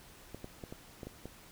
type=clicks; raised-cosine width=2 ms; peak=-29 dBFS; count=7; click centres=0.346 / 0.444 / 0.638 / 0.725 / 1.032 / 1.07 / 1.256 s; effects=pink hiss -56 dBFS RMS until 1.51 s